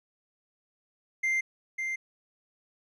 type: tone with echo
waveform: triangle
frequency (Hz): 2093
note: C7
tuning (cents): 0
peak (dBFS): -23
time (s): 1.23-1.41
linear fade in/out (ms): 10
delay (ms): 550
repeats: 1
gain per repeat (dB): -5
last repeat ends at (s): 1.96
effects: resampled to 22050 Hz